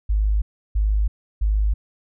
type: tone bursts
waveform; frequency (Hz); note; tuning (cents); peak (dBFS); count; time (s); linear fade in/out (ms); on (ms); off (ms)
sine; 51.91; G#1; 0; -16; 3; 0.09-1.74; 10; 330; 330
effects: none